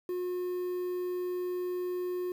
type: tone with quantisation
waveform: triangle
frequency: 360 Hz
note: F#4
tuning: 47 cents flat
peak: -29 dBFS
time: 0.09-2.32 s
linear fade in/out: 2 ms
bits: 9
effects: none